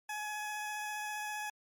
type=tone with vibrato; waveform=20% pulse; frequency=844 Hz; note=G#5; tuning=28 cents sharp; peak=-32 dBFS; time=0.09-1.5 s; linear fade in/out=5 ms; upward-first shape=sine; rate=15 Hz; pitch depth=11 cents each way; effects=MP3 96 kbps